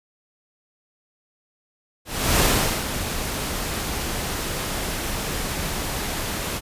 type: noise with ADSR envelope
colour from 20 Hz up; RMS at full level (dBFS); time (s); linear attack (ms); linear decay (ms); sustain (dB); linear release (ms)
pink; -17; 2.05-6.61; 350; 430; -10; 45
effects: resampled to 32000 Hz